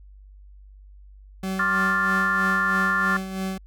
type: tone with tremolo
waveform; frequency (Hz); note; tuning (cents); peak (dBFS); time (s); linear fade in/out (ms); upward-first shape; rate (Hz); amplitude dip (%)
40% pulse; 190; F#3; +46; -24; 1.43-3.58; 5; sine; 3.1; 55
type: chord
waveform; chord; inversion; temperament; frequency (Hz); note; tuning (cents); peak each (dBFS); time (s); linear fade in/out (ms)
sine; D minor seventh; third; equal with one note detuned; 1067.9 / 1174.7 / 1396.9 / 1760; C6 / D6 / F6 / A6; +35 / 0 / 0 / 0; -29 / -28 / -23 / -24; 1.59-3.17; 5
effects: added 49 Hz sine -44 dBFS peak until 3.66 s

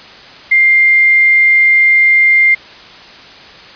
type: tone with quantisation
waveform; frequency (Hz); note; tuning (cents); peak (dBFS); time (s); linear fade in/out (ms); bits
sine; 2100; C7; +6; -5; 0.51-2.55; 10; 5
effects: white hiss -35 dBFS RMS until 3.75 s + resampled to 11025 Hz

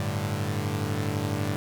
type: chord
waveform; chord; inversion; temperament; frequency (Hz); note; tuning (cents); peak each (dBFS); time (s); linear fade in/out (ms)
sawtooth; G suspended second; none; equal; 98 / 110 / 146.83; G2 / A2 / D3; 0 / 0 / 0; -26 / -27 / -28; 0-1.56; 0
effects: none

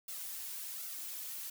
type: noise with flanger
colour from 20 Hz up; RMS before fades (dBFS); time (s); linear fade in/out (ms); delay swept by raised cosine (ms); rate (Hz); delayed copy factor
blue; -43; 0.08-1.5; 5; 1.4 to 4.1; 1.3; +0.85
effects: none

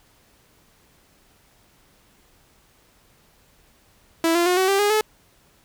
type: tone with pitch steps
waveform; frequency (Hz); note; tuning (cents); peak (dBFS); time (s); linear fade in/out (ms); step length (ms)
sawtooth; 329.6 / 344.6 / 360.3 / 376.6 / 393.8 / 411.7 / 430.4; E4 / F4 / F#4 / F#4 / G4 / G#4 / A4; 0 / -23 / -46 / +31 / +8 / -15 / -38; -13; 4.24-5.01; 2; 110
effects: pink hiss -58 dBFS RMS until 5.64 s

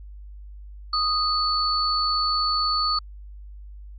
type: tone pair together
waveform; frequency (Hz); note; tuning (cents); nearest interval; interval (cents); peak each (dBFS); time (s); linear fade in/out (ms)
sine; 1244.5 / 4458; D#6 / C#8; 0 / +9; octave + minor seventh; 2209; -23; 0.93-2.99; 5
effects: added 50 Hz sine -38 dBFS peak until 3.98 s

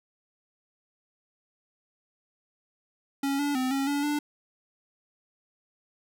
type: tone with pitch steps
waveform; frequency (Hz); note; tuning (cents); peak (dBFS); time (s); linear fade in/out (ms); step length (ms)
square; 276.7 / 287.7 / 257.4 / 273.3 / 286 / 294.1; C#4 / D4 / C4 / C#4 / D4 / D4; -3 / -36 / -28 / -24 / -46 / +3; -26; 3.23-4.19; 5; 160
effects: none

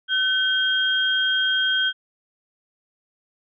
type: tone pair together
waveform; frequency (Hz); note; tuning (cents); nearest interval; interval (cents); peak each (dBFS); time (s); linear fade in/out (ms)
sine; 1522 / 3225; F#6 / G7; +48 / +48; octave + minor second; 1300; -21; 0.08-1.93; 50
effects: none

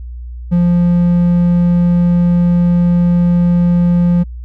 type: tone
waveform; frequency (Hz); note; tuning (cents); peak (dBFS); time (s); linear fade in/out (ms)
triangle; 174.61; F3; 0; -6; 0.51-4.24; 20
effects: added 60 Hz sine -24 dBFS peak until 4.44 s

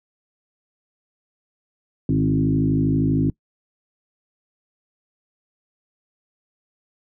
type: tone with frequency modulation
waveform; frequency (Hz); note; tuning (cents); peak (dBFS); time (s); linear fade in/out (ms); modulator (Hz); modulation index
sine; 207.7; G#3; 0; -16; 2.09-3.3; 2; 52.6; 2.1
effects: noise-tail reverb RT60 0.1 s tail -23 dB re dry

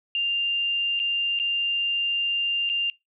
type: tone with dropouts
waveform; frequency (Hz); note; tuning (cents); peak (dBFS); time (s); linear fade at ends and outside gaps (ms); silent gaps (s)
sine; 2794; F7; 0; -22; 0.15-2.9; 1; 0.993-0.999 / 1.39-1.398 / 2.692-2.698
effects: noise-tail reverb RT60 0.2 s tail -23 dB re dry

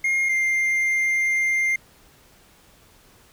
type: tone pair in turn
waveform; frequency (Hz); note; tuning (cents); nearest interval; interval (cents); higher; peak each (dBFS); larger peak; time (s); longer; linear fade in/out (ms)
triangle; 2134 / 2103; C7 / C7; +34 / +8; unison; 26; first; -17; neither; 0.04-0.29 / 0.29-1.76; second; 5
effects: pink hiss -54 dBFS RMS until 3.32 s

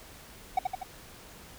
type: tone with echo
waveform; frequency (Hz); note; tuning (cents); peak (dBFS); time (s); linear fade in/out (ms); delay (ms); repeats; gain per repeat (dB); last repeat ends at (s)
triangle; 752; F#5; +28; -19; 0.57-0.59; 5; 81; 3; -4; 0.833
effects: pink hiss -50 dBFS RMS until 1.58 s

